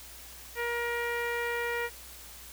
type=tone with low-pass filter; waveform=sawtooth; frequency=473.9 Hz; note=A#4; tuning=28 cents sharp; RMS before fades=-32 dBFS; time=0.55-1.9 s; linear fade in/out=50 ms; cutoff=2100 Hz; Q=4.3; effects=added 60 Hz sine -53 dBFS peak until 2.52 s + white hiss -48 dBFS RMS until 2.52 s